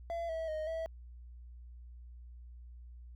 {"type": "tone with pitch steps", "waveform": "triangle", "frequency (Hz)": [676, 649, 622, 651], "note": ["E5", "E5", "D#5", "E5"], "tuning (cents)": [43, -27, -1, -22], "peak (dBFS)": -33, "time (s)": [0.1, 0.86], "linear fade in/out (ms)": 0, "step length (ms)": 190, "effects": ["added 60 Hz sine -48 dBFS peak until 3.15 s"]}